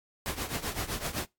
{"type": "noise with tremolo", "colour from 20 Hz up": "pink", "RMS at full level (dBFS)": -31, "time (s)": [0.26, 1.25], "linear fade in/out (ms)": 0, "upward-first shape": "triangle", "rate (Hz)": 7.8, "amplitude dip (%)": 85, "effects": ["noise-tail reverb RT60 0.2 s tail -23 dB re dry", "AAC 64 kbps"]}